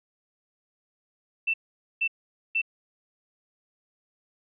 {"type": "tone bursts", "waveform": "sine", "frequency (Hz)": 2672, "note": "E7", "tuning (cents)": 23, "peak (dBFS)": -22, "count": 3, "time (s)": [1.47, 2.617], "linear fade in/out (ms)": 10, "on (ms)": 69, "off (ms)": 470, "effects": []}